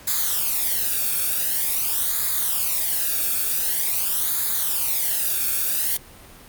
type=noise with flanger; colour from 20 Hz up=blue; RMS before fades=-22 dBFS; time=0.07-5.97 s; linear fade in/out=5 ms; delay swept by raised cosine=0.35 to 1.01 ms; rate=0.46 Hz; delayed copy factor=-0.8; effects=pink hiss -45 dBFS RMS until 6.48 s + Opus 48 kbps

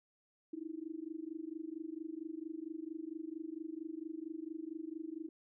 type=tone with amplitude modulation; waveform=sine; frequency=320 Hz; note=D#4; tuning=49 cents sharp; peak=-37 dBFS; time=0.53-5.29 s; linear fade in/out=5 ms; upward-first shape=sine; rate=24.4 Hz; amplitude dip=95%; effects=none

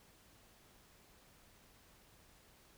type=silence; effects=pink hiss -65 dBFS RMS until 2.77 s

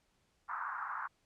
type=band-pass noise; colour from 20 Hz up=white; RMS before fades=-40 dBFS; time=0.48-1.08 s; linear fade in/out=20 ms; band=920 to 1500 Hz; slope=48 dB/octave; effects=pink hiss -75 dBFS RMS until 1.25 s + low-pass 9000 Hz 12 dB/octave

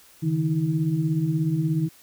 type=tone cluster; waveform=sine; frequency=142.4 / 159.1 / 319.8 Hz; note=C#3 / D#3 / D#4; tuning=+47 / +39 / +48 cents; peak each=-28 / -22 / -28 dBFS; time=0.22-1.89 s; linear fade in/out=20 ms; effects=white hiss -53 dBFS RMS until 2.02 s

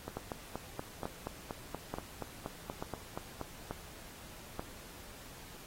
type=two click trains; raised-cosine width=1 ms; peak=-23 / -24 dBFS; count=6 / 15; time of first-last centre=0.17-4.595 / 0.08-3.413 s; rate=1.13 / 4.2 Hz; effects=pink hiss -52 dBFS RMS until 5.66 s + AAC 48 kbps

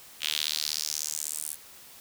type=tone with high-pass filter sweep; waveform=sawtooth; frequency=76.3 Hz; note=D#2; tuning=33 cents flat; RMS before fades=-32 dBFS; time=0.2-1.57 s; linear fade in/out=50 ms; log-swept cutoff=3000 to 10000 Hz; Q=2.9; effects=white hiss -50 dBFS RMS until 2 s

